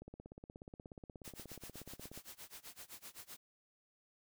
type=click train; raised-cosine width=2 ms; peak=-37 dBFS; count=37; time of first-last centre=0.02-2.176 s; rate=16.7 Hz
type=noise with tremolo; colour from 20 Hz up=white; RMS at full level=-50 dBFS; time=1.24-3.37 s; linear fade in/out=10 ms; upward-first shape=sine; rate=7.8 Hz; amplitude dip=95%
effects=none